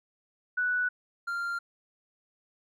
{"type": "tone pair in turn", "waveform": ["sine", "triangle"], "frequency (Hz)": [1480, 1391.3], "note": ["F#6", "F6"], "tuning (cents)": [0, -7], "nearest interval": "minor second", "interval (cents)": 107, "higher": "first", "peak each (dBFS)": [-25, -28], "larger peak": "first", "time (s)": [[0.57, 0.89], [1.27, 1.59]], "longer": "neither", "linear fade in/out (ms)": 10, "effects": []}